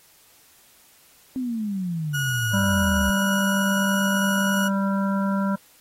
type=exponential sweep; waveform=sine; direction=down; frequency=264.2 to 69 Hz; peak=-24 dBFS; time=1.36-3.1 s; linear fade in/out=0 ms
type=tone; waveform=35% pulse; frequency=1452 Hz; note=F#6; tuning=33 cents flat; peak=-23 dBFS; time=2.13-4.69 s; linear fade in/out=20 ms
type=harmonic tone; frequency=196 Hz; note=G3; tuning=in tune; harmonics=1 / 3 / 5 / 7 / 8; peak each=-21 / -31 / -31 / -32 / -40 dBFS; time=2.53-5.56 s; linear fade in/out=10 ms
effects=white hiss -55 dBFS RMS until 5.8 s + AAC 48 kbps